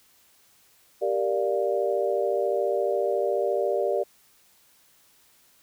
sine chord, G minor seventh, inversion none, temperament equal, 392 / 466.2 / 587.3 / 698.5 Hz, G4 / Bb4 / D5 / F5, 0 / 0 / 0 / 0 cents, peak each -27 / -28 / -26 / -32 dBFS, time 1.01-4.04 s, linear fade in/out 20 ms, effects white hiss -60 dBFS RMS until 5.62 s

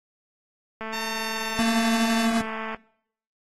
click train, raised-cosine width 0.5 ms, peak -19 dBFS, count 429, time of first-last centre 0.81-2.747 s, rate 221 Hz
10% pulse tone with pitch glide, 905 to 894.1 Hz, A5 to A5, +48 to +28 cents, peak -21 dBFS, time 0.92-2.27 s, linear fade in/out 20 ms, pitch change -20 cents, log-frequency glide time 1.31-1.77 s
square tone with tremolo, 229.3 Hz, A#3, 28 cents flat, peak -20 dBFS, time 1.59-2.41 s, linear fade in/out 0 ms, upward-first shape sine, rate 12 Hz, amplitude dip 30%
effects noise-tail reverb RT60 0.7 s tail -23 dB re dry + AAC 32 kbps

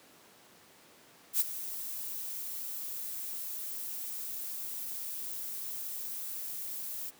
violet noise with ADSR envelope, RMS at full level -25 dBFS, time 1.33-7.11 s, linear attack 73 ms, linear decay 23 ms, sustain -14 dB, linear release 24 ms, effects pink hiss -58 dBFS RMS until 7.19 s + high-pass 200 Hz 12 dB/octave

